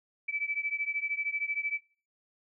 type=beating tone pair; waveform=sine; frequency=2303 / 2316 Hz; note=D7 / D7; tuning=-34 / -25 cents; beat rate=13 Hz; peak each=-33 / -33 dBFS; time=0.28-1.79 s; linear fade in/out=10 ms; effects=noise-tail reverb RT60 0.4 s tail -21 dB re dry